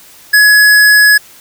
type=tone; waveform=square; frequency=1687 Hz; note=G#6; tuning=27 cents sharp; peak=-4 dBFS; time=0.33-1.18 s; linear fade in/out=10 ms; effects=white hiss -39 dBFS RMS until 1.4 s